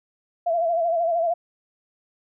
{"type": "tone with vibrato", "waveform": "sine", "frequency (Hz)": 675, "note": "E5", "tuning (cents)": 41, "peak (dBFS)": -19, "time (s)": [0.46, 1.34], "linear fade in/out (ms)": 10, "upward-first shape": "sine", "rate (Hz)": 13, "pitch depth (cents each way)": 66, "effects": []}